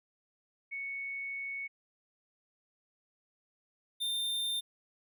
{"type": "tone pair in turn", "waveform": ["sine", "square"], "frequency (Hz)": [2217, 3610], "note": ["C#7", "A7"], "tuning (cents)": [0, 44], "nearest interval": "minor sixth", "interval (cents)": 844, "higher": "second", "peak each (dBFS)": [-36, -32], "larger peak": "second", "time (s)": [[0.71, 1.68], [4, 4.61]], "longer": "first", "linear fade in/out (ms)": 20, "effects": []}